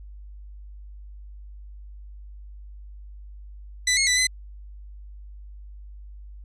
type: tone with pitch steps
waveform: 15% pulse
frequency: 1993 / 2163 / 1984 / 2029 Hz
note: B6 / C#7 / B6 / B6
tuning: +15 / -43 / +7 / +46 cents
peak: -12 dBFS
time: 3.87-4.27 s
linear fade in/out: 5 ms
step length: 100 ms
effects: added 50 Hz sine -39 dBFS peak until 6.44 s + resampled to 22050 Hz